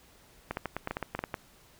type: clicks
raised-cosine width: 0.5 ms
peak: -17 dBFS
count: 12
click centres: 0.51 / 0.571 / 0.657 / 0.766 / 0.874 / 0.91 / 0.969 / 1.027 / 1.15 / 1.191 / 1.239 / 1.342 s
effects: pink hiss -59 dBFS RMS until 1.79 s